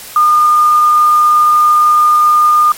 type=tone with quantisation; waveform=sine; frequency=1215 Hz; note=D#6; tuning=42 cents flat; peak=-5 dBFS; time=0.16-2.72 s; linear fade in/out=2 ms; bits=5; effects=white hiss -30 dBFS RMS until 2.77 s + MP3 64 kbps